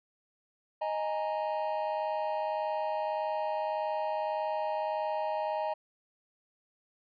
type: chord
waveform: triangle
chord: D# suspended fourth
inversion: none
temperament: equal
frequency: 622.3 / 830.6 / 932.3 Hz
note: D#5 / G#5 / A#5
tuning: 0 / 0 / 0 cents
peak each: -31 / -33 / -34 dBFS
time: 0.81-5.74 s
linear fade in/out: 10 ms
effects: resampled to 11025 Hz